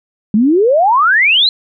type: exponential sweep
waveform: sine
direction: up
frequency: 200 to 4199 Hz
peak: -7 dBFS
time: 0.34-1.49 s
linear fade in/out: 2 ms
effects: none